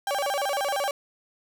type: tone with vibrato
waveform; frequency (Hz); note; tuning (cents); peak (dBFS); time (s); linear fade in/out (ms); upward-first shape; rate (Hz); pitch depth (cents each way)
35% pulse; 672; E5; +33; -23; 0.07-0.91; 2; square; 13; 290
effects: none